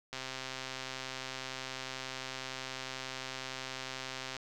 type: click train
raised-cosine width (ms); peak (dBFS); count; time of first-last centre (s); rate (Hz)
0.2; -22; 556; 0.13-4.367; 131
effects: none